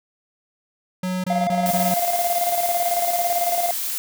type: tone bursts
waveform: square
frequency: 183.9 Hz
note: F#3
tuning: 10 cents flat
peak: -23 dBFS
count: 4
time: 1.03-1.942 s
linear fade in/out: 5 ms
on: 210 ms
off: 24 ms
type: tone with tremolo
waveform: triangle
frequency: 697 Hz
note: F5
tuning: 4 cents flat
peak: -16 dBFS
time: 1.3-3.71 s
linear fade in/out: 2 ms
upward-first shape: square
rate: 18 Hz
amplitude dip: 55%
type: noise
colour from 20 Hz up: blue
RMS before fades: -26 dBFS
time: 1.66-3.98 s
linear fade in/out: 0 ms
effects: none